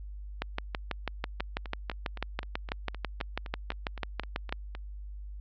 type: two click trains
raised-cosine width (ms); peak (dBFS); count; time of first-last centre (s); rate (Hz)
0.3; -24 / -14; 14 / 26; 1.4-4.751 / 0.42-4.525; 3.88 / 6.09
effects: added 50 Hz sine -39 dBFS peak until 5.4 s + low-pass 4000 Hz 12 dB/octave